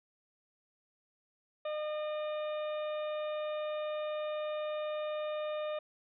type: harmonic tone with a mistuned harmonic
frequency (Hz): 608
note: D#5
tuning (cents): -40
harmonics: 1 / 2 / 3 / 4 / 5 / 6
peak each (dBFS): -34 / -44 / -53 / -51 / -56 / -52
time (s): 1.65-5.79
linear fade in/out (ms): 5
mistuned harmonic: 5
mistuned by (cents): -55
effects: none